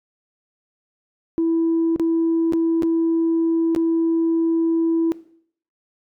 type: tone with dropouts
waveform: sine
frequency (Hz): 329.6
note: E4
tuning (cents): 0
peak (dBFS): -15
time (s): 1.38-5.12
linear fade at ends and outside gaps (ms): 0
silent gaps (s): 1.961-1.997 / 2.524-2.534 / 2.823-2.832 / 3.749-3.762
effects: noise-tail reverb RT60 0.6 s tail -19 dB re dry + tanh soft clip ceiling -13 dBFS